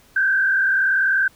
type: tone with frequency modulation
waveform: sine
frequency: 1565 Hz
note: G6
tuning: 3 cents flat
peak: -15 dBFS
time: 0.16-1.28 s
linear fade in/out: 5 ms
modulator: 40.9 Hz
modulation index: 1.3
effects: pink hiss -53 dBFS RMS until 1.35 s